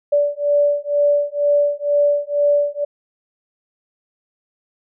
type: beating tone pair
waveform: sine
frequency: 579 / 581.1 Hz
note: D5 / D5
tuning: -25 / -18 cents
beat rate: 2.1 Hz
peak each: -17 / -17 dBFS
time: 0.12-2.85 s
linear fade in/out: 10 ms
effects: none